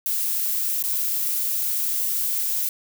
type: noise with dropouts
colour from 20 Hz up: violet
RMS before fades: -24 dBFS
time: 0.06-2.69 s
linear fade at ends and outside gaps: 1 ms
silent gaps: 0.826-0.838 s
effects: none